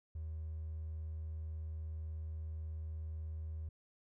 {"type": "tone with hard clipping", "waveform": "triangle", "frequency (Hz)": 79.1, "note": "D#2", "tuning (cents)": 29, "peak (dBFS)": -40, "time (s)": [0.15, 3.69], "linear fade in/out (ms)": 5, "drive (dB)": 3, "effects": []}